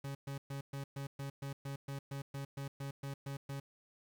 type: tone bursts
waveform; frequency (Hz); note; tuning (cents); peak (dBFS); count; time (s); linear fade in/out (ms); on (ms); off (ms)
40% pulse; 138.59; C#3; 0; -39; 16; 0.04-3.6; 5; 110; 120
effects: 11-bit